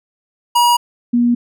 square / sine tone pair in turn, 959 / 239.8 Hz, A#5 / A#3, +49 / +49 cents, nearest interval 2 octaves, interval 2400 cents, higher first, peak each -10 dBFS, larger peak neither, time 0.55-0.77 / 1.13-1.35 s, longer neither, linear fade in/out 10 ms, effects none

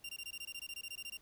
sawtooth tone bursts, 2780 Hz, F7, 9 cents flat, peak -39 dBFS, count 16, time 0.04-1.172 s, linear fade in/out 5 ms, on 52 ms, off 20 ms, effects pink hiss -67 dBFS RMS until 1.21 s

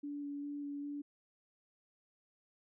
sine tone with vibrato, 287.3 Hz, D4, 38 cents flat, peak -39 dBFS, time 0.03-1.02 s, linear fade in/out 10 ms, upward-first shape square, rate 2.5 Hz, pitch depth 9 cents each way, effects none

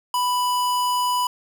square tone, 990 Hz, B5, 4 cents sharp, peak -20 dBFS, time 0.14-1.27 s, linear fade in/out 2 ms, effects 8-bit

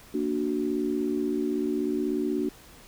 sine chord, Bb augmented, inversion none, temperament equal, 233.1 / 293.7 / 370 Hz, Bb3 / D4 / F#4, 0 / 0 / 0 cents, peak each -31 / -28 / -29 dBFS, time 0.14-2.49 s, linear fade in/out 5 ms, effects pink hiss -51 dBFS RMS until 2.87 s

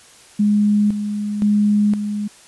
sine tone with tremolo, 207.7 Hz, G#3, in tune, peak -12 dBFS, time 0.39-2.28 s, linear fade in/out 10 ms, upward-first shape square, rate 0.97 Hz, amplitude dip 60%, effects white hiss -46 dBFS RMS until 2.47 s + resampled to 24000 Hz

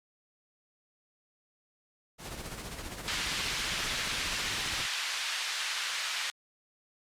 pink noise with tremolo, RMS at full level -39 dBFS, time 2.18-4.87 s, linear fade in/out 50 ms, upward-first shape sine, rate 15 Hz, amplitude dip 50%
white band-pass noise, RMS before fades -34 dBFS, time 3.08-6.3 s, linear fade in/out 0 ms, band 1400 to 4000 Hz, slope 12 dB/octave
effects low-pass 12000 Hz 12 dB/octave + Opus 48 kbps

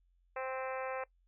harmonic tone with a mistuned harmonic, 261.6 Hz, C4, in tune, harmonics 2 / 3 / 4 / 5 / 6 / 7 / 8 / 9 / 10, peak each -39 / -43 / -45 / -47 / -49 / -50 / -51 / -52 / -53 dBFS, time 0.36-1.04 s, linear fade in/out 5 ms, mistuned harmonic 8, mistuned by -25 cents, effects noise-tail reverb RT60 0.1 s tail -21 dB re dry + added 44 Hz sine -68 dBFS peak until 1.27 s

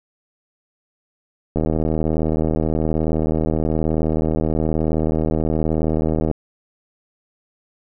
click train, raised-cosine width 2 ms, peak -7 dBFS, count 376, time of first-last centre 1.56-6.313 s, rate 78.9 Hz, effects none

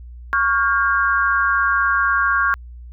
sine tone cluster, 1113 / 1405 / 1609 Hz, C#6 / F6 / G6, +7 / +10 / +45 cents, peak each -19 dBFS, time 0.33-2.54 s, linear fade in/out 0 ms, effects added 60 Hz sine -34 dBFS peak until 2.92 s

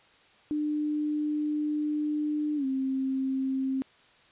sine tone with pitch glide, 300 to 265.7 Hz, D4 to C4, +37 to +27 cents, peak -26 dBFS, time 0.51-3.82 s, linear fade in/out 0 ms, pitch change -210 cents, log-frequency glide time 2.56-2.65 s, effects white hiss -59 dBFS RMS until 4.31 s + resampled to 8000 Hz

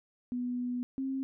sine tone pair in turn, 246.4 / 267.1 Hz, B3 / C4, -4 / +36 cents, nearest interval minor second, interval 140 cents, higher second, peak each -31 / -31 dBFS, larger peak neither, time 0.32-0.83 / 0.98-1.23 s, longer first, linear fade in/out 0 ms, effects none

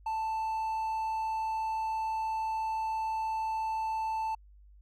triangle tone, 883 Hz, A5, 6 cents sharp, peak -28 dBFS, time 0.06-4.35 s, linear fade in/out 5 ms, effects added 50 Hz sine -53 dBFS peak until 4.81 s

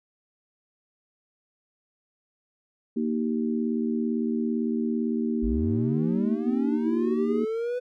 harmonic tone, 77.78 Hz, D#2, in tune, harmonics 3 / 4 / 5, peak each -25 / -31 / -32 dBFS, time 2.96-7.45 s, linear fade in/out 10 ms
triangle linear sweep, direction up, 43.65 to 501 Hz, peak -24 dBFS, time 5.42-7.8 s, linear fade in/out 20 ms
effects none

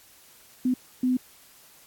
sine tone bursts at uneven times, 253.1 Hz, B3, 43 cents sharp, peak -20 dBFS, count 2, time 0.65-0.74 / 1.03-1.17 s, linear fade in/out 5 ms, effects white hiss -54 dBFS RMS until 1.86 s + AAC 64 kbps

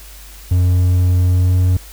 triangle tone with pitch glide, 89.9 to 91.05 Hz, F#2 to F#2, -49 to -27 cents, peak -8 dBFS, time 0.51-1.77 s, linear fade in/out 5 ms, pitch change +22 cents, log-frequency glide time 1.18-1.57 s, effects added 50 Hz sine -36 dBFS peak until 1.92 s + white hiss -40 dBFS RMS until 1.92 s

